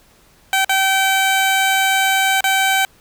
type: tone with dropouts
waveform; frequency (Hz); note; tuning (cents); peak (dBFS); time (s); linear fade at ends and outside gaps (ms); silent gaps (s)
15% pulse; 771; G5; -29; -7; 0.53-2.85; 1; 0.646-0.694 / 2.407-2.441
effects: pink hiss -52 dBFS RMS until 3 s